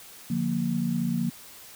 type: chord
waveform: sine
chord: Bb major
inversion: first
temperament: equal with one note detuned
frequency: 146.83 / 177.36 / 233.1 Hz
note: D3 / F3 / Bb3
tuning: 0 / +27 / 0 cents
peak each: -32 / -28 / -27 dBFS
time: 0.3-1.3 s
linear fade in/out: 5 ms
effects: white hiss -47 dBFS RMS until 1.75 s